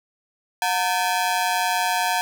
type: ring-modulated tone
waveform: sawtooth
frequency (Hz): 818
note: G#5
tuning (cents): -26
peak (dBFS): -13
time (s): 0.62-2.21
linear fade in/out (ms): 0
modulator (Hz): 94.6
effects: none